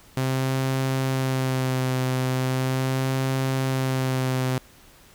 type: tone with vibrato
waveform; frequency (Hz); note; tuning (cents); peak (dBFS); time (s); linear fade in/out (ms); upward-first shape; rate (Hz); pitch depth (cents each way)
sawtooth; 130.81; C3; 0; -18; 0.17-4.58; 2; sine; 0.39; 25
effects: pink hiss -52 dBFS RMS until 5.14 s